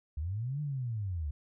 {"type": "linear two-way sweep", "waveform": "sine", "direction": "up then down", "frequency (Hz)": [68.7, 151.1, 68.7], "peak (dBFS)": -32, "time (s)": [0.17, 1.31], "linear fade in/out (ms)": 5, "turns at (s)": 0.61, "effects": []}